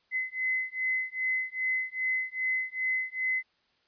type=beating tone pair; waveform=sine; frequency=2037 / 2039.5 Hz; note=C7 / C7; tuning=-47 / -45 cents; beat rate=2.5 Hz; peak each=-31 dBFS; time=0.11-3.43 s; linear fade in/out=50 ms; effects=white hiss -70 dBFS RMS until 3.87 s + resampled to 11025 Hz